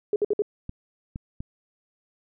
sine tone bursts, 415.3 Hz, G#4, in tune, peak -19 dBFS, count 4, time 0.13-0.421 s, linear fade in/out 2 ms, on 30 ms, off 57 ms
clicks, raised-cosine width 5 ms, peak -21 dBFS, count 3, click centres 0.694 / 1.159 / 1.405 s
effects none

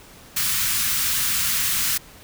white band-stop noise, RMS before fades -22 dBFS, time 0.36-1.98 s, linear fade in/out 10 ms, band 210 to 1200 Hz, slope 24 dB/octave, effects pink hiss -46 dBFS RMS until 2.23 s

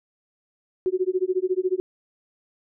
sine tone with tremolo, 370.2 Hz, F#4, 1 cent sharp, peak -17 dBFS, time 0.86-1.8 s, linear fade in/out 0 ms, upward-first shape sine, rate 14 Hz, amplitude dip 100%, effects none

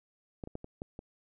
clicks, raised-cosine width 2 ms, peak -26 / -29 / -25 / -30 / -25 / -29 dBFS, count 6, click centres 0.438 / 0.474 / 0.554 / 0.644 / 0.819 / 0.991 s, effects none

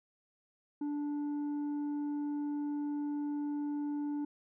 triangle tone with tanh clipping, 292.2 Hz, D4, 9 cents flat, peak -34 dBFS, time 0.81-4.25 s, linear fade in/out 5 ms, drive 9 dB, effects none

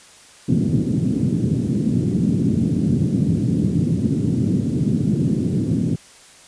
pink band-pass noise, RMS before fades -19 dBFS, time 0.48-5.96 s, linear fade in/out 10 ms, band 120 to 280 Hz, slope 24 dB/octave, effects white hiss -46 dBFS RMS until 6.47 s + resampled to 22050 Hz

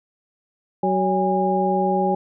harmonic tone with a mistuned harmonic, 188 Hz, F#3, 28 cents sharp, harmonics 1 / 2 / 3 / 4, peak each -23 / -23 / -25 / -21 dBFS, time 0.83-2.15 s, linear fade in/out 5 ms, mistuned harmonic 4, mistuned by +140 cents, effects none

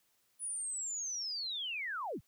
sine linear sweep, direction down, 9980 to 44.82 Hz, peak -36 dBFS, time 0.39-2.21 s, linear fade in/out 50 ms, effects white hiss -74 dBFS RMS until 2.27 s

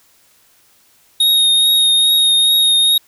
square tone with vibrato, 3729 Hz, A#7, in tune, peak -10 dBFS, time 1.2-2.98 s, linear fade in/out 5 ms, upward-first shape triangle, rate 2.4 Hz, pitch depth 20 cents each way, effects white hiss -53 dBFS RMS until 3.07 s

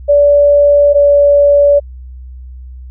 sine tone pair in turn, 577 / 573.8 Hz, D5 / D5, -31 / -40 cents, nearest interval unison, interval 9 cents, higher first, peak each -4 dBFS, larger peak neither, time 0.08-0.94 / 0.94-1.8 s, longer neither, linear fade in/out 20 ms, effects added 63 Hz sine -27 dBFS peak until 2.9 s

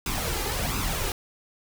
pink noise with flanger, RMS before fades -28 dBFS, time 0.06-1.12 s, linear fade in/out 2 ms, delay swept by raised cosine 0.79 to 2.49 ms, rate 1.4 Hz, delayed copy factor +0.6, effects none

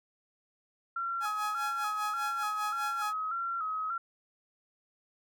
sine tone with vibrato, 1318.5 Hz, E6, in tune, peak -31 dBFS, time 0.96-3.98 s, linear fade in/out 5 ms, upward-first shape square, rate 1.7 Hz, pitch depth 62 cents each way
sawtooth tone with tremolo, 837 Hz, G#5, 13 cents sharp, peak -30 dBFS, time 1.2-3.14 s, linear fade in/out 50 ms, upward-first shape sine, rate 5 Hz, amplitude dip 75%
effects none

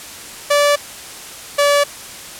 sawtooth tone pair in turn, 580 / 575 Hz, D5 / D5, -22 / -37 cents, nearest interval unison, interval 15 cents, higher first, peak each -7 dBFS, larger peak neither, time 0.5-0.76 / 1.58-1.84 s, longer neither, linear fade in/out 10 ms, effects white hiss -33 dBFS RMS until 2.39 s + low-pass 11000 Hz 12 dB/octave

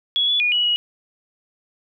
sine tone with pitch steps, 3364 / 3430 / 2446 / 2928 / 2905 Hz, G#7 / A7 / D#7 / F#7 / F#7, +22 / -45 / -30 / -19 / -32 cents, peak -16 dBFS, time 0.16-0.76 s, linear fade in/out 0 ms, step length 120 ms, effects none

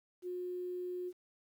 sine tone with quantisation, 360 Hz, F#4, 47 cents flat, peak -37 dBFS, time 0.22-1.13 s, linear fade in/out 50 ms, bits 11, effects none

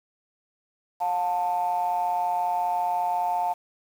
triangle ring-modulated tone, 87.31 Hz, F2, in tune, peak -17 dBFS, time 1-3.54 s, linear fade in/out 20 ms, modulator 800 Hz, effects tanh soft clip ceiling -15 dBFS + 8-bit

